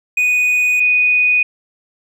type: tone pair in turn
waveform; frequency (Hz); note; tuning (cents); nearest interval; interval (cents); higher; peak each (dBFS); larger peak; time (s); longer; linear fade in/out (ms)
triangle / sine; 2481 / 2481; D#7 / D#7; -6 / -6; unison; 0; neither; -10; neither; 0.17-0.8 / 0.8-1.43; neither; 5
effects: none